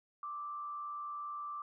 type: tone with frequency modulation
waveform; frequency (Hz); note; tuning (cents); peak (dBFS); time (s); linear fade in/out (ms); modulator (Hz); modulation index
sine; 1174.7; D6; 0; -39; 0.23-1.62; 2; 97.4; 0.44
effects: none